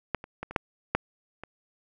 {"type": "clicks", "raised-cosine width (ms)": 0.5, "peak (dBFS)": [-11, -26, -19, -24, -8, -7, -24], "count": 7, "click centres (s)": [0.147, 0.241, 0.43, 0.51, 0.562, 0.95, 1.436], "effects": []}